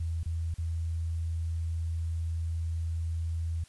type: tone with dropouts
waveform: sine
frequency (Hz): 82.41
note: E2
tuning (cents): 0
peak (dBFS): -29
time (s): 0-3.64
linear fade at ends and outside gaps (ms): 5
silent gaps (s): 0.233-0.258 / 0.542-0.583
effects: white hiss -59 dBFS RMS until 3.68 s + resampled to 24000 Hz